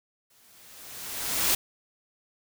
white noise with exponential growth, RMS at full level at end -22 dBFS, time 0.3-1.55 s, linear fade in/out 5 ms, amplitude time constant 270 ms, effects none

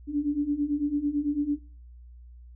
sine beating tone pair, 285.4 / 294.4 Hz, D4 / D4, -49 / +4 cents, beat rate 9 Hz, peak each -29 / -26 dBFS, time 0.07-1.59 s, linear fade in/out 50 ms, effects noise-tail reverb RT60 0.5 s tail -26 dB re dry + added 60 Hz sine -45 dBFS peak until 2.55 s

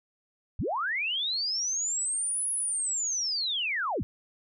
sine linear two-way sweep, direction up then down, 41.21 to 10560 to 41.21 Hz, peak -27 dBFS, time 0.59-4.03 s, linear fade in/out 0 ms, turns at 2.51 s, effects none

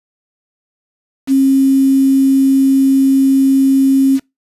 sine tone with quantisation, 269.5 Hz, C#4, 49 cents flat, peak -7 dBFS, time 1.27-4.2 s, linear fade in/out 50 ms, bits 5, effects noise-tail reverb RT60 0.2 s tail -24 dB re dry + resampled to 32000 Hz

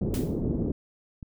white low-pass noise, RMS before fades -28 dBFS, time 0.01-0.72 s, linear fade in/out 5 ms, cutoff 370 Hz, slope 24 dB/octave
white noise with exponential decay, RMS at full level -36 dBFS, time 0.14-0.41 s, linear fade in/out 0 ms, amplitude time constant 57 ms
click, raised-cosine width 5 ms, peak -27 dBFS, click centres 1.228 s
effects none

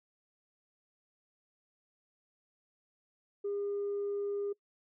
sine tone, 404.9 Hz, G#4, 44 cents flat, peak -31 dBFS, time 3.44-4.53 s, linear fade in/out 10 ms, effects noise-tail reverb RT60 0.1 s tail -24 dB re dry + tanh soft clip ceiling -29 dBFS

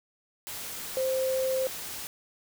sine tone in noise, 523.3 Hz, C5, in tune, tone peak -25 dBFS, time 0.97-1.67 s, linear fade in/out 0 ms, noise white, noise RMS -38 dBFS, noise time 0.47-2.07 s, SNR +10 dB, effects none

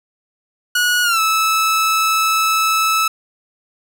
sawtooth tone with pitch glide, 1458 to 1306.5 Hz, F#6 to E6, -26 to -16 cents, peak -10 dBFS, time 0.75-3.08 s, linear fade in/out 5 ms, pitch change -190 cents, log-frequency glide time 1.03-1.2 s, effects none

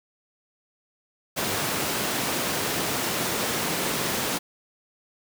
pink high-pass noise, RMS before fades -27 dBFS, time 1.36-4.39 s, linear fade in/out 20 ms, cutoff 170 Hz, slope 12 dB/octave, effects none

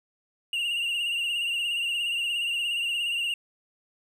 triangle tone with vibrato, 2808 Hz, F7, 9 cents sharp, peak -24 dBFS, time 0.53-3.34 s, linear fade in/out 2 ms, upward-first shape triangle, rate 17 Hz, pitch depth 65 cents each way, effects none

